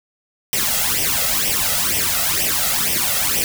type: noise with flanger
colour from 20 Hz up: white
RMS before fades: -19 dBFS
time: 0.53-3.44 s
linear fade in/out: 0 ms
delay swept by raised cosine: 0.35 to 1.55 ms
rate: 2.1 Hz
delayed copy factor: +0.75
effects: none